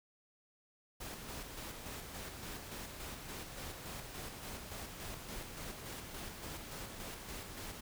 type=noise with tremolo; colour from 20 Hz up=pink; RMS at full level=-45 dBFS; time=1-7.81 s; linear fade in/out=10 ms; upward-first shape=square; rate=3.5 Hz; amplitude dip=35%; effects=none